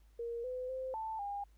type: tone with pitch steps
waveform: sine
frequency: 468.6 / 506 / 520 / 883 / 808 Hz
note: A#4 / B4 / C5 / A5 / G#5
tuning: +9 / +42 / -11 / +6 / -48 cents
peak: -37 dBFS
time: 0.19-1.44 s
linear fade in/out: 5 ms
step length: 250 ms
effects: added 52 Hz sine -60 dBFS peak until 1.57 s + pink hiss -75 dBFS RMS until 1.57 s